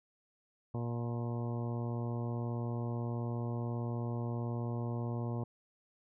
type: harmonic tone with a mistuned harmonic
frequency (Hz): 118.5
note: A#2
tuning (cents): +29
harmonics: 1 / 2 / 3 / 4 / 5 / 6 / 7 / 8 / 9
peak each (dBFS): -35 / -41 / -45 / -47 / -49 / -51 / -52 / -53 / -54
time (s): 0.74-5.44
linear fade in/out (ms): 5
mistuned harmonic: 7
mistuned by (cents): +48
effects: none